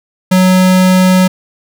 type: tone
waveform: square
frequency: 185 Hz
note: F#3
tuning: in tune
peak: -6 dBFS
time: 0.31-1.28 s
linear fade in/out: 10 ms
effects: none